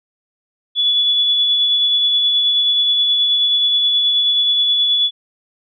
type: tone with tremolo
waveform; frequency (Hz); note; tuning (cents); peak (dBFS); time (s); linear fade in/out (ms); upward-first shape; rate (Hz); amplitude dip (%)
sine; 3424; A7; -48; -11; 0.75-5.11; 50; sine; 9.4; 25
effects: none